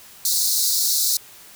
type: high-pass noise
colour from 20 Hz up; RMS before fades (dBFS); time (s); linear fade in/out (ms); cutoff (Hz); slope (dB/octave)
pink; -20; 0.25-1.17; 2; 3900; 96
effects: white hiss -45 dBFS RMS until 1.55 s